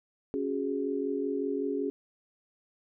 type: chord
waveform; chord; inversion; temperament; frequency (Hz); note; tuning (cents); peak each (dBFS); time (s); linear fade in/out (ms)
sine; C# suspended fourth; none; equal; 277.2 / 370 / 415.3; C#4 / F#4 / G#4; 0 / 0 / 0; -32 / -35 / -32; 0.34-1.9; 0
effects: none